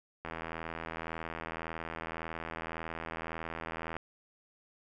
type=click train; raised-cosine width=0.5 ms; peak=-23 dBFS; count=305; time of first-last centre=0.25-3.966 s; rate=81.8 Hz; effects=none